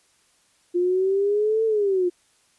sine exponential two-way sweep, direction up then down, 349.2 to 450.1 to 349.2 Hz, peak -18 dBFS, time 0.74-2.1 s, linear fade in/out 20 ms, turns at 1.65 s, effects white hiss -62 dBFS RMS until 2.58 s + resampled to 24000 Hz

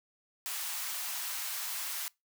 white high-pass noise, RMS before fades -37 dBFS, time 0.46-2.08 s, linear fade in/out 0 ms, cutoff 770 Hz, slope 24 dB/octave, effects noise-tail reverb RT60 0.2 s tail -23 dB re dry

